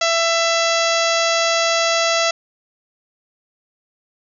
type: harmonic tone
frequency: 667 Hz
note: E5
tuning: 20 cents sharp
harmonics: 1 / 2 / 3 / 4 / 5 / 6 / 7 / 8 / 9 / 10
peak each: -19 / -22 / -24 / -25 / -26 / -27 / -27 / -28 / -29 / -29 dBFS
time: 0.01-2.31 s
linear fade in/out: 5 ms
effects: none